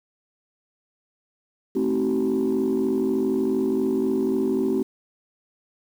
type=chord; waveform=sine; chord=A diminished seventh; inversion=none; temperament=just; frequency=220 / 264 / 316.8 / 380.2 Hz; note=A3 / C4 / Eb4 / Gb4; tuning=0 / +16 / +31 / +47 cents; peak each=-26 / -23 / -28 / -22 dBFS; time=1.75-4.83 s; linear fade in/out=10 ms; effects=tanh soft clip ceiling -15 dBFS + 8-bit